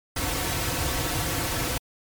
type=noise with comb filter; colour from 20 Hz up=pink; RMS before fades=-27 dBFS; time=0.16-1.78 s; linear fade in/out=5 ms; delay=4.9 ms; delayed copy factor=-0.7; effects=MP3 96 kbps